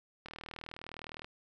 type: click train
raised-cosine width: 0.3 ms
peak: -28 dBFS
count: 40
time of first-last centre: 0.26-1.245 s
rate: 39.6 Hz
effects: none